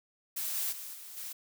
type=noise with level steps; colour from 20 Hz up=blue; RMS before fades=-35 / -33 / -43 / -47 / -41 dBFS; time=0.36-1.33 s; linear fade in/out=10 ms; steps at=0.54 / 0.71 / 0.93 / 1.16 s; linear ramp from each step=20 ms; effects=none